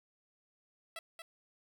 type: tone with echo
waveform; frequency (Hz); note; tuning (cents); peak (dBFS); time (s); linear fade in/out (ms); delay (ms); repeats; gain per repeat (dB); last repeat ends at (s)
10% pulse; 660; E5; +2; -33; 0.96-0.99; 2; 230; 1; -5; 1.22
effects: 12-bit